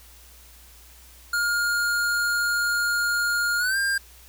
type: tone with pitch glide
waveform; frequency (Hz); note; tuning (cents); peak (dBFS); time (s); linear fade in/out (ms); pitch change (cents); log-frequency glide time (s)
square; 1417 to 1599.7; F6 to G6; +25 to +35; -22; 1.33-3.98; 5; +210; 3.58-3.77
effects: added 60 Hz sine -50 dBFS peak until 4.28 s + white hiss -51 dBFS RMS until 4.28 s